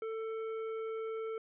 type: tone with hard clipping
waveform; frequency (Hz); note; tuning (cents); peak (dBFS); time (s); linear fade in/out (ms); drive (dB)
sine; 444.8; A4; +19; -38; 0.02-1.38; 2; 9
effects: resampled to 8000 Hz